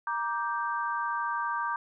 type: chord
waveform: sine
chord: G minor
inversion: first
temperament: just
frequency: 940.8 / 1176 / 1568 Hz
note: Bb5 / D6 / G6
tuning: +16 / +2 / 0 cents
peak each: -32 / -32 / -34 dBFS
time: 0.07-1.76 s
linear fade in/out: 2 ms
effects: none